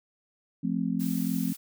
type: chord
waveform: sine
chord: F major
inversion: none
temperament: just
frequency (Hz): 174.61 / 218.3 / 261.9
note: F3 / A3 / C4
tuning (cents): 0 / -13 / +2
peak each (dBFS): -30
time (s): 0.63-1.53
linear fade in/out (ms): 10
type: noise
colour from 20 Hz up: blue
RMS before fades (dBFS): -41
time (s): 0.99-1.57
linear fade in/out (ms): 20
effects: none